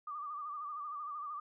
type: tone with vibrato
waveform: sine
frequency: 1186 Hz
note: D6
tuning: 17 cents sharp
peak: -39 dBFS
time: 0.07-1.4 s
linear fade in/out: 5 ms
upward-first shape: sine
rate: 13 Hz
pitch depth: 69 cents each way
effects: none